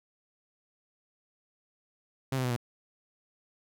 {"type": "tone with pitch steps", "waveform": "sawtooth", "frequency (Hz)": [133.3, 128.76, 124.37, 120.14], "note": ["C3", "C3", "B2", "B2"], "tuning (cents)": [33, -27, 13, -47], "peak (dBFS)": -24, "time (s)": [2.32, 2.564], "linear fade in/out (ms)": 5, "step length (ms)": 61, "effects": []}